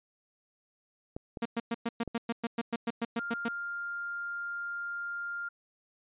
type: clicks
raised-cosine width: 2 ms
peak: -24 dBFS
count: 3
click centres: 1.165 / 1.372 / 2.077 s
type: tone bursts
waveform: sawtooth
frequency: 232.5 Hz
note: A#3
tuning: 4 cents flat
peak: -25 dBFS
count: 15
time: 1.42-3.485 s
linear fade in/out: 5 ms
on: 35 ms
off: 110 ms
type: tone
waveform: sine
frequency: 1400 Hz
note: F6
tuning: 4 cents sharp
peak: -34 dBFS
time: 3.18-5.49 s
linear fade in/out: 10 ms
effects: resampled to 8000 Hz